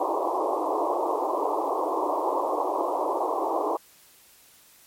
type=band-pass noise; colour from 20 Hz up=white; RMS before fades=-26 dBFS; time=0-3.77 s; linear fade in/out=5 ms; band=300 to 1100 Hz; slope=96 dB/octave; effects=white hiss -55 dBFS RMS until 4.86 s + MP3 64 kbps